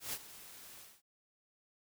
white noise with ADSR envelope, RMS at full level -38 dBFS, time 0-1.02 s, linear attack 130 ms, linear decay 50 ms, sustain -15 dB, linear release 230 ms, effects none

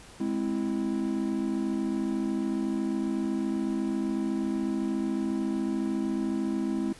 triangle chord, Ab augmented, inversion none, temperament equal, 207.7 / 261.6 / 329.6 Hz, Ab3 / C4 / E4, 0 / 0 / 0 cents, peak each -29 dBFS, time 0.2-6.93 s, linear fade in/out 5 ms, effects pink hiss -50 dBFS RMS until 6.99 s + resampled to 24000 Hz

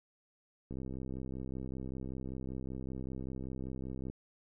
click train, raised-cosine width 3 ms, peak -29 dBFS, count 222, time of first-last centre 0.71-4.1 s, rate 65.2 Hz, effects none

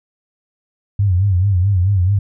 sine tone with vibrato, 94.9 Hz, F#2, 44 cents sharp, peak -11 dBFS, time 0.99-2.19 s, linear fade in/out 5 ms, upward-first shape sine, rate 4.6 Hz, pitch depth 130 cents each way, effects none

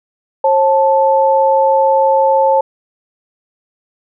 sine tone pair together, 539 / 876.9 Hz, C#5 / A5, -49 / -6 cents, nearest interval minor sixth, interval 843 cents, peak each -11 dBFS, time 0.44-2.61 s, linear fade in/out 5 ms, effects none

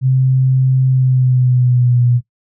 sine tone with pitch glide, 130.7 to 121.95 Hz, C3 to B2, -1 to -21 cents, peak -9 dBFS, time 0.01-2.21 s, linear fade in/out 50 ms, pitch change -120 cents, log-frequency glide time 0.88-2.02 s, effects noise-tail reverb RT60 0.1 s tail -17 dB re dry

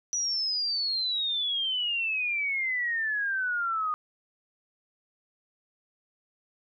sine exponential sweep, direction down, 5900 to 1225 Hz, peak -26 dBFS, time 0.13-3.94 s, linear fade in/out 0 ms, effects none

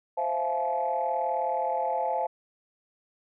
sine chord, F major seventh, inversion second, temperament equal with one note detuned, 523.3 / 659.3 / 698.5 / 859.4 Hz, C5 / E5 / F5 / A5, 0 / 0 / 0 / -41 cents, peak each -31 / -32 / -31 / -28 dBFS, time 0.17-2.27 s, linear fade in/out 10 ms, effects tanh soft clip ceiling -17 dBFS

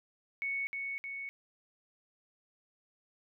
sine tone with echo, 2217 Hz, C#7, in tune, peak -32 dBFS, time 0.42-0.67 s, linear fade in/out 0 ms, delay 310 ms, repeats 2, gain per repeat -3 dB, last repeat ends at 1.29 s, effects none

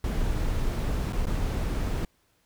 brown noise with dropouts, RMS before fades -27 dBFS, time 0.04-2.05 s, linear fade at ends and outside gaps 2 ms, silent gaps 1.125-1.13 / 1.257-1.268 s, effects pink hiss -68 dBFS RMS until 2.45 s

